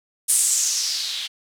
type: noise with low-pass filter sweep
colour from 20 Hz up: violet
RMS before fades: -22 dBFS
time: 0.28-1.28 s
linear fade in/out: 20 ms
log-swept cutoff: 9700 to 3300 Hz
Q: 3.7
effects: none